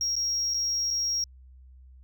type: tone with dropouts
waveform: sine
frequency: 5600 Hz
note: F8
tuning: 4 cents sharp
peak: -23 dBFS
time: 0.01-1.24 s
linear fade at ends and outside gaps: 1 ms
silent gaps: 0.155-0.164 / 0.538-0.543 / 0.905-0.909 s
effects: tanh soft clip ceiling -23 dBFS + added 64 Hz sine -48 dBFS peak until 2.03 s